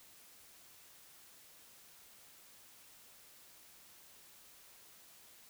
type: silence
effects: white hiss -60 dBFS RMS until 5.49 s